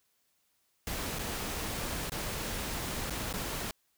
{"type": "noise with dropouts", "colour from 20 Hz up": "pink", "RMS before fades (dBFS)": -36, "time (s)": [0.87, 3.71], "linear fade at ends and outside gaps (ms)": 1, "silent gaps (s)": [[1.187, 1.192], [2.096, 2.119], [3.098, 3.105], [3.328, 3.338]], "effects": ["white hiss -74 dBFS RMS until 3.97 s"]}